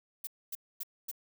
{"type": "noise bursts", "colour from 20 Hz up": "violet", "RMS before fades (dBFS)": -38, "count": 4, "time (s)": [0.24, 1.114], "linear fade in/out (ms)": 5, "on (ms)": 31, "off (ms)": 250, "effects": []}